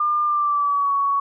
sine tone with pitch glide, 1200 to 1119.6 Hz, D6 to C#6, +37 to +17 cents, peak -17 dBFS, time 0-1.2 s, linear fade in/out 5 ms, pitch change -120 cents, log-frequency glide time 0.25-0.93 s, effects none

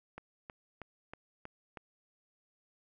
click train, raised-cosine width 0.5 ms, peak -29 dBFS, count 6, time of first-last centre 0.18-1.772 s, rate 3.14 Hz, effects none

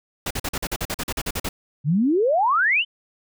pink noise bursts, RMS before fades -26 dBFS, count 14, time 0.26-1.49 s, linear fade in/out 5 ms, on 47 ms, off 44 ms
sine exponential sweep, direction up, 134 to 3136 Hz, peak -16 dBFS, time 1.84-2.85 s, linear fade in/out 50 ms
effects none

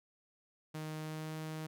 sawtooth tone with pitch glide, 155.56 to 157 Hz, D#3 to D#3, 0 to +16 cents, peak -36 dBFS, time 0.74-1.67 s, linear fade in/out 10 ms, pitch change +16 cents, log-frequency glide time 1.01-1.35 s, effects none

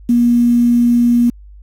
sine tone with quantisation, 239.1 Hz, A#3, 44 cents sharp, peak -8 dBFS, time 0.09-1.3 s, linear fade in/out 5 ms, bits 6, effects added 50 Hz sine -35 dBFS peak until 1.62 s + AAC 48 kbps

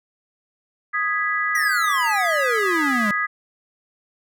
sine chord, G# minor, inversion second, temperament equal, 1244.5 / 1661.2 / 1975.5 Hz, D#6 / G#6 / B6, 0 / 0 / 0 cents, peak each -24 dBFS, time 0.93-3.27 s, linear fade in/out 20 ms
square exponential sweep, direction down, 1975.5 to 198.8 Hz, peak -22 dBFS, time 1.55-3.11 s, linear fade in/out 2 ms
effects none

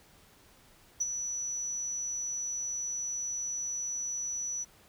sine tone with ADSR envelope, 5920 Hz, F#8, in tune, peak -23 dBFS, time 1-4.65 s, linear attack 14 ms, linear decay 27 ms, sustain -9 dB, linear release 26 ms, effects tanh soft clip ceiling -24 dBFS + pink hiss -60 dBFS RMS until 4.88 s

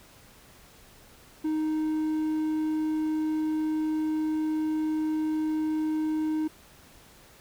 triangle tone, 311.1 Hz, D#4, in tune, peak -23 dBFS, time 1.44-6.48 s, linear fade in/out 10 ms, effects pink hiss -54 dBFS RMS until 7.4 s

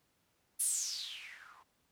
violet noise with low-pass filter sweep, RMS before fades -39 dBFS, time 0.59-1.64 s, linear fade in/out 20 ms, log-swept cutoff 11000 to 930 Hz, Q 6.8, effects pink hiss -75 dBFS RMS until 1.91 s + high-pass 60 Hz 12 dB/octave

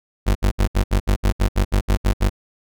35% pulse tone bursts, 49.59 Hz, G1, 21 cents sharp, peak -12 dBFS, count 13, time 0.26-2.297 s, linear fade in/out 20 ms, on 93 ms, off 69 ms, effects none

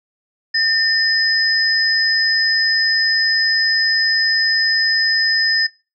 sine tone pair together, 1805 / 5055 Hz, A6 / D#8, +44 / +27 cents, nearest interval octave + tritone, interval 1783 cents, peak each -17 dBFS, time 0.54-5.67 s, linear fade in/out 10 ms, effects noise-tail reverb RT60 0.3 s tail -22 dB re dry

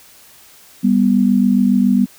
sine tone pair together, 198.22 / 245.4 Hz, G3 / B3, +20 / -11 cents, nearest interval major third, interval 369 cents, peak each -13 dBFS, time 0.83-2.06 s, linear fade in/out 20 ms, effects white hiss -45 dBFS RMS until 2.18 s

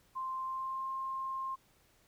sine tone with pitch glide, 1046.5 to 1061.1 Hz, C6 to C6, 0 to +24 cents, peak -35 dBFS, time 0.15-1.56 s, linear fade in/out 20 ms, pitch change +24 cents, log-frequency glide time 0.38-0.9 s, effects pink hiss -68 dBFS RMS until 2.07 s

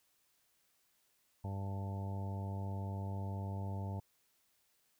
harmonic tone with a mistuned harmonic, 98 Hz, G2, in tune, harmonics 1 / 2 / 3 / 4 / 5 / 6 / 7 / 8 / 9, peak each -38 / -46 / -54 / -55 / -56 / -55 / -54 / -60 / -51 dBFS, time 1.44-4 s, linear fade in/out 5 ms, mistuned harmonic 8, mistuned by +39 cents, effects white hiss -75 dBFS RMS until 4.99 s

